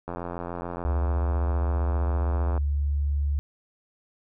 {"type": "click train", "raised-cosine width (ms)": 1, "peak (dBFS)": -19, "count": 218, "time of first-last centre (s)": [0.08, 2.577], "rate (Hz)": 86.9}
{"type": "tone", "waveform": "sine", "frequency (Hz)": 71.7, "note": "D2", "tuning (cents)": -41, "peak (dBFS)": -22, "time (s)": [0.85, 3.39], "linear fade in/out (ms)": 0}
{"effects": []}